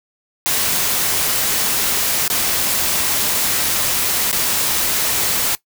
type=noise with dropouts; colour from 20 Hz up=white; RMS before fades=-18 dBFS; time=0.46-5.55 s; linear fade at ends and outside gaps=0 ms; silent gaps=2.278-2.301 / 4.314-4.328 s; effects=noise-tail reverb RT60 0.1 s tail -19 dB re dry